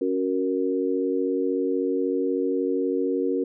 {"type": "chord", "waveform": "sine", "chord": "F# major", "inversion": "second", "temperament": "equal", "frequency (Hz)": [277.2, 370, 466.2], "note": ["C#4", "F#4", "A#4"], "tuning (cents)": [0, 0, 0], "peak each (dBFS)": -26, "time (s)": [0.01, 3.44], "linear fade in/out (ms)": 5, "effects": []}